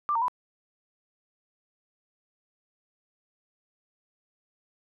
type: tone with pitch steps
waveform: sine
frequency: 1182 / 918 / 995 Hz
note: D6 / A#5 / B5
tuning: +11 / -27 / +13 cents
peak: -23 dBFS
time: 0.09-0.282 s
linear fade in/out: 0 ms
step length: 64 ms
effects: none